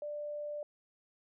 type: tone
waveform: sine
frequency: 591 Hz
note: D5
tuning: 11 cents sharp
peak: -37 dBFS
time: 0.02-0.63 s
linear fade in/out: 2 ms
effects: none